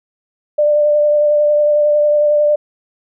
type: tone with vibrato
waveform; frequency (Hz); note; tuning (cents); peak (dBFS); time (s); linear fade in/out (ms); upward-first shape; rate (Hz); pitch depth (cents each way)
sine; 594; D5; +20; -9; 0.58-2.56; 10; sine; 11; 15
effects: none